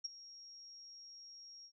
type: tone with ADSR envelope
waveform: sine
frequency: 5588 Hz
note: F8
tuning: in tune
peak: -35 dBFS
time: 0.04-1.72 s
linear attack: 12 ms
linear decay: 18 ms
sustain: -17 dB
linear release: 72 ms
effects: none